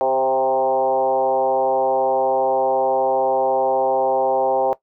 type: tone with frequency modulation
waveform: sine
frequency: 659.3 Hz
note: E5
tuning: in tune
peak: -15 dBFS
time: 0.01-4.73 s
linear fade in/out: 0 ms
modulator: 132 Hz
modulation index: 1.7
effects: noise-tail reverb RT60 0.1 s tail -17 dB re dry